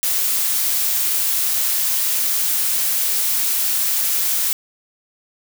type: noise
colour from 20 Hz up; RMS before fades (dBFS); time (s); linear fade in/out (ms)
blue; -19; 0.03-4.53; 0
effects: none